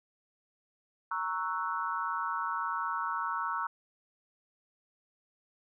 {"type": "chord", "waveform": "sine", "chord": "F# dominant seventh", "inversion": "first", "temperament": "equal", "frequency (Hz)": [932.3, 1108.7, 1318.5, 1480], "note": ["A#5", "C#6", "E6", "F#6"], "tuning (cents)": [0, 0, 0, 0], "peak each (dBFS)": [-36, -36, -35, -39], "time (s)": [1.11, 3.67], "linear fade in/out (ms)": 5, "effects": []}